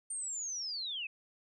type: linear sweep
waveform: sine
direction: down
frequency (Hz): 8900 to 2489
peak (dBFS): -36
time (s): 0.1-1.07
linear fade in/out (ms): 5
effects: none